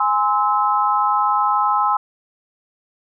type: chord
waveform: sine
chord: Ab augmented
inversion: none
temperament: just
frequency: 830.6 / 1038.3 / 1297.8 Hz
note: Ab5 / C6 / E6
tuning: 0 / -14 / -27 cents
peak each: -19 dBFS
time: 0-1.97 s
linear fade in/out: 5 ms
effects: none